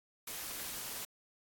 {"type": "noise", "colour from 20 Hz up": "white", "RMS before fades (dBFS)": -42, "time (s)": [0.27, 1.05], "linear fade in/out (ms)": 5, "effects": ["AAC 64 kbps"]}